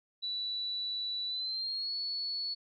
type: tone with pitch glide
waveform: sine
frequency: 3951 to 4409 Hz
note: B7 to C#8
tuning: 0 to -10 cents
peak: -33 dBFS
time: 0.22-2.55 s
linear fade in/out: 20 ms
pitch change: +190 cents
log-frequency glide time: 1.27-1.96 s
effects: none